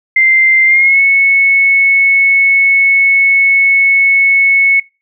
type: tone with pitch glide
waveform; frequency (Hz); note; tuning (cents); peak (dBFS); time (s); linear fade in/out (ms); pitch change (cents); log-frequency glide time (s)
sine; 2087 to 2203; C7 to C#7; -5 to -11; -5; 0.16-4.8; 5; +94; 0.65-1
effects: noise-tail reverb RT60 0.3 s tail -24 dB re dry